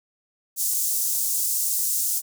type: high-pass noise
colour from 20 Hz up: pink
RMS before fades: -24 dBFS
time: 0.56-2.22 s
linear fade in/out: 50 ms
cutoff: 6700 Hz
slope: 24 dB/octave
effects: none